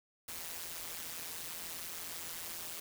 white noise with amplitude modulation, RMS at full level -40 dBFS, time 0.28-2.8 s, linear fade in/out 5 ms, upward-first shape sine, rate 168 Hz, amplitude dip 80%, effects none

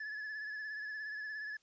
triangle tone with vibrato, 1718 Hz, A6, 42 cents flat, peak -38 dBFS, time 0-1.57 s, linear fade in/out 5 ms, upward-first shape sine, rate 17 Hz, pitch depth 39 cents each way, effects white hiss -73 dBFS RMS until 1.62 s + resampled to 16000 Hz

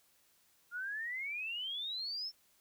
sine exponential sweep, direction up, 1396.9 to 5430 Hz, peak -37 dBFS, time 0.71-2.32 s, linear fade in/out 50 ms, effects white hiss -70 dBFS RMS until 2.6 s

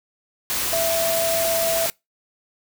sine tone in noise, 663 Hz, E5, 10 cents sharp, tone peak -20 dBFS, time 0.73-1.86 s, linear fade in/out 0 ms, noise white, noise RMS -24 dBFS, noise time 0.5-1.9 s, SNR +1 dB, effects noise-tail reverb RT60 0.2 s tail -24 dB re dry

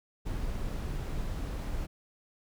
brown noise, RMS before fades -34 dBFS, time 0.25-1.87 s, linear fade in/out 20 ms, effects none

